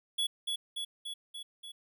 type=tone with echo; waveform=square; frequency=3383 Hz; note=G#7; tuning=31 cents sharp; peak=-29 dBFS; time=0.18-0.27 s; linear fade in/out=10 ms; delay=290 ms; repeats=5; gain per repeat=-3 dB; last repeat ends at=1.72 s; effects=none